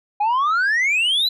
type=exponential sweep; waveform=sine; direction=up; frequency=807 to 4087 Hz; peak=-13 dBFS; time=0.2-1.29 s; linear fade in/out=10 ms; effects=tanh soft clip ceiling -15 dBFS